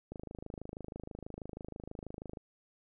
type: click train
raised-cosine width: 2 ms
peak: -29 dBFS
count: 60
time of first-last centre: 0.12-2.372 s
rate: 26.2 Hz
effects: none